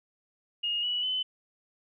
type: tone with pitch steps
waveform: sine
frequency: 2856 / 2941 / 3029 Hz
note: F7 / F#7 / F#7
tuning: +38 / -11 / +40 cents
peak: -27 dBFS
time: 0.63-1.23 s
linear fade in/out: 10 ms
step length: 200 ms
effects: none